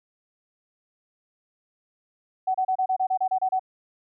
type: tone bursts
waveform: sine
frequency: 752 Hz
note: F#5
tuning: 28 cents sharp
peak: -20 dBFS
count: 11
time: 2.47-3.595 s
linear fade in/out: 10 ms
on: 75 ms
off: 30 ms
effects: none